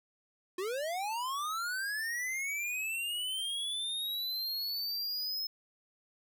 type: linear sweep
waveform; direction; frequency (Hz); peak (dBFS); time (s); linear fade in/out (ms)
square; up; 350.4 to 5190; -34; 0.58-5.47; 5
effects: none